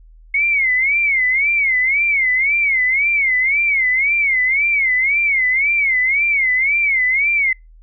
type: tone with vibrato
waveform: sine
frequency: 2175 Hz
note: C#7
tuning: 33 cents flat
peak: -13 dBFS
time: 0.34-7.53 s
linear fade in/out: 5 ms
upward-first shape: sine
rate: 1.9 Hz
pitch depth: 150 cents each way
effects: noise-tail reverb RT60 0.2 s tail -26 dB re dry + added 40 Hz sine -41 dBFS peak until 7.82 s